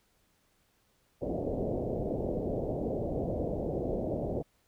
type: low-pass noise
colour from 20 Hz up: white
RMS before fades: -33 dBFS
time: 1.21-4.43 s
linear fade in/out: 20 ms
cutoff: 640 Hz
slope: 48 dB/octave
effects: pink hiss -71 dBFS RMS until 4.67 s